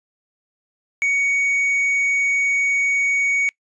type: tone with tanh clipping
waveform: sine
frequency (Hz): 2238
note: C#7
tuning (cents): +16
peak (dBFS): -17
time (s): 1.02-3.49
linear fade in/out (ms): 0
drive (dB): 4
effects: noise-tail reverb RT60 0.1 s tail -24 dB re dry + resampled to 22050 Hz